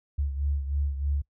sine beating tone pair, 70.4 / 73.6 Hz, C#2 / D2, +27 / +4 cents, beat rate 3.2 Hz, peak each -26 / -33 dBFS, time 0.18-1.22 s, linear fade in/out 10 ms, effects noise-tail reverb RT60 0.1 s tail -23 dB re dry

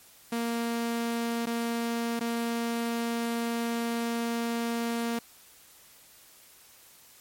sawtooth tone with dropouts, 233.1 Hz, A#3, in tune, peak -24 dBFS, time 0.32-5.19 s, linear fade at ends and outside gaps 5 ms, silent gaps 1.458-1.468 / 2.195-2.208 s, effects white hiss -55 dBFS RMS until 7.2 s + MP3 64 kbps

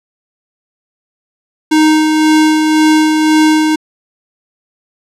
square tone with tremolo, 310.6 Hz, D#4, 3 cents flat, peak -6 dBFS, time 1.71-3.76 s, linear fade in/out 10 ms, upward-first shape sine, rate 1.9 Hz, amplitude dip 35%, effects low-pass 9000 Hz 12 dB/octave

